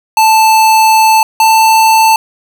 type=tone pair in turn; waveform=square; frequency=880 / 886.1 Hz; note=A5 / A5; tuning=0 / +12 cents; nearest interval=unison; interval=12 cents; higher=second; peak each=-5 dBFS; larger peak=neither; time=0.17-1.23 / 1.4-2.16 s; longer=first; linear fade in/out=2 ms; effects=none